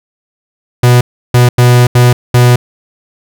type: tone bursts at uneven times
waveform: 45% pulse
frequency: 122.8 Hz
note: B2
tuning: 9 cents flat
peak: -3 dBFS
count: 5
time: 0.83-1.01 / 1.34-1.49 / 1.58-1.87 / 1.95-2.13 / 2.34-2.56 s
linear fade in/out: 5 ms
effects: none